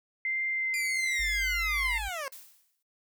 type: tone with vibrato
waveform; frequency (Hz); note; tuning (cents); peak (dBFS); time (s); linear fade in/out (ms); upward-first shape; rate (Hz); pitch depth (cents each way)
sine; 2079; C7; -12; -28; 0.25-1.98; 2; sine; 1.3; 12
type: linear sweep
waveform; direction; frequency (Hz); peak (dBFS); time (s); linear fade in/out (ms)
15% pulse; down; 2419 to 523.3; -27; 0.74-2.28; 0
type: tone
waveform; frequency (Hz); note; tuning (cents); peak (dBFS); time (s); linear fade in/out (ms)
sine; 51.91; G#1; 0; -35; 1.19-2.09; 10
type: noise with exponential decay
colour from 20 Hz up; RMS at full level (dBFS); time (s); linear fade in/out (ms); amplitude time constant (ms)
blue; -43; 2.32-2.83; 5; 110
effects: noise-tail reverb RT60 0.1 s tail -19 dB re dry